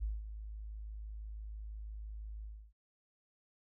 sine tone with ADSR envelope, 53 Hz, G#1, 36 cents sharp, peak -32 dBFS, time 0-2.73 s, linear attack 30 ms, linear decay 190 ms, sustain -10 dB, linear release 290 ms, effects none

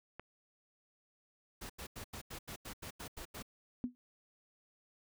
click, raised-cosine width 0.5 ms, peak -30 dBFS, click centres 0.196 s
pink noise bursts, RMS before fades -46 dBFS, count 11, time 1.61-3.427 s, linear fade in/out 10 ms, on 87 ms, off 86 ms
sine tone with exponential decay, 246.9 Hz, B3, in tune, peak -29 dBFS, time 3.84-3.95 s, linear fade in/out 0 ms, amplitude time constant 22 ms
effects none

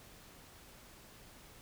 silence, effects pink hiss -57 dBFS RMS until 1.61 s

